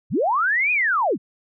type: linear two-way sweep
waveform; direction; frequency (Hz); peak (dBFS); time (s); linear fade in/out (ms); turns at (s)
sine; up then down; 73.42 to 2523 to 125.6; -17; 0.1-1.18; 50; 0.72
effects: none